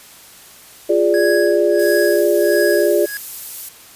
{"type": "chord", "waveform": "sine", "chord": "D diminished", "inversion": "first", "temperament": "equal with one note detuned", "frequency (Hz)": [349.2, 412.4, 587.3], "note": ["F4", "Ab4", "D5"], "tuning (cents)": [0, -12, 0], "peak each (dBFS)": -16, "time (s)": [0.89, 3.06], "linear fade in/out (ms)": 10}
{"type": "tone with tremolo", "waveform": "square", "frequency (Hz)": 1661.2, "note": "G#6", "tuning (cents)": 0, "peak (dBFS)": -20, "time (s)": [1.14, 3.17], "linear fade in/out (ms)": 0, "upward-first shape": "sine", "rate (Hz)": 1.5, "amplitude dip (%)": 95}
{"type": "noise", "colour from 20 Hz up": "violet", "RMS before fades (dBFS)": -27, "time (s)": [1.79, 3.69], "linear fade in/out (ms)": 5}
{"effects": ["white hiss -42 dBFS RMS until 3.95 s", "resampled to 32000 Hz"]}